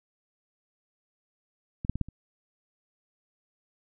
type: clicks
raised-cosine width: 5 ms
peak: -21 / -11 / -19 / -14 / -30 dBFS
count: 5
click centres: 1.849 / 1.896 / 1.956 / 2.013 / 2.086 s
effects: none